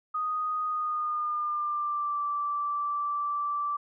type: tone with pitch glide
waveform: sine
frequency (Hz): 1243 to 1166.5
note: D#6 to D6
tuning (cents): -2 to -12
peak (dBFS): -27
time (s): 0.14-3.77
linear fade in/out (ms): 10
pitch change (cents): -110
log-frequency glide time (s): 0.66-2.21
effects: none